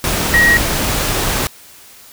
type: tone in noise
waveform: sine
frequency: 1896 Hz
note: A#6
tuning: 29 cents sharp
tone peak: -8 dBFS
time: 0.34-0.57 s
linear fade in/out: 0 ms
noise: pink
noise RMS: -17 dBFS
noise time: 0.04-1.47 s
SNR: +6 dB
effects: white hiss -41 dBFS RMS until 2.12 s